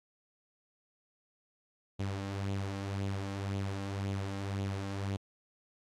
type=tone with flanger; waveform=sawtooth; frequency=98.3 Hz; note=G2; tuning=5 cents sharp; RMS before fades=-36 dBFS; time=1.99-5.17 s; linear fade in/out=10 ms; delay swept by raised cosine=0.28 to 3.78 ms; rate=1.9 Hz; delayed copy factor=+0.5; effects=low-pass 7000 Hz 12 dB/octave + AAC 64 kbps